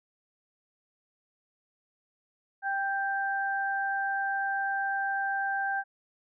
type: tone pair together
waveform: sine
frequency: 786.5 / 1573 Hz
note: G5 / G6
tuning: +6 / +6 cents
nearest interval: octave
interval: 1200 cents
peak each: -30 / -30 dBFS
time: 2.62-5.84 s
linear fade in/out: 50 ms
effects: none